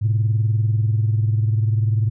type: tone pair together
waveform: sine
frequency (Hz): 107.21 / 127.5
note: A2 / C3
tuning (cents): -44 / -44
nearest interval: minor third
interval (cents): 300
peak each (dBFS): -15 / -23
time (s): 0.01-2.1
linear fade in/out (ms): 20
effects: tanh soft clip ceiling -10 dBFS